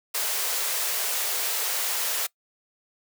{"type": "high-pass noise", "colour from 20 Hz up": "white", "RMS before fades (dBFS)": -27, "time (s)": [0.14, 2.27], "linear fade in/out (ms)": 10, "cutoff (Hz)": 390, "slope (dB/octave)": 96, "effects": ["noise-tail reverb RT60 0.1 s tail -22 dB re dry"]}